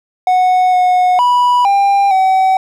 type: tone with pitch steps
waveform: triangle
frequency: 736 / 729 / 981 / 797 / 759 Hz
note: F#5 / F#5 / B5 / G5 / F#5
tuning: -9 / -26 / -12 / +28 / +44 cents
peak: -6 dBFS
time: 0.27-2.57 s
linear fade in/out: 2 ms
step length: 460 ms
effects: none